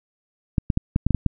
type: clicks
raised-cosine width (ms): 5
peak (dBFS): -6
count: 8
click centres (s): 0.582 / 0.702 / 0.774 / 0.961 / 1.066 / 1.107 / 1.147 / 1.263
effects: none